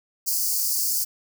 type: high-pass noise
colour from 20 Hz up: white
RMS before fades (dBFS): -24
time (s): 0.26-1.05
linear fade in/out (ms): 20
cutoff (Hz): 4500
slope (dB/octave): 96
effects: none